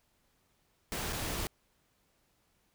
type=noise with dropouts; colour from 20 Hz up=pink; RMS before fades=-36 dBFS; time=0.92-1.47 s; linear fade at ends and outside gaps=0 ms; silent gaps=1.125-1.13 s; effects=pink hiss -73 dBFS RMS until 2.74 s